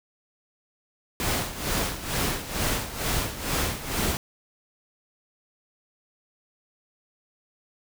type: noise with tremolo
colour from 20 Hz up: pink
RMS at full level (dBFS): -25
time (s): 1.2-4.17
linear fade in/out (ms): 0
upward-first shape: sine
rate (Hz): 2.2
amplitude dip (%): 75
effects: none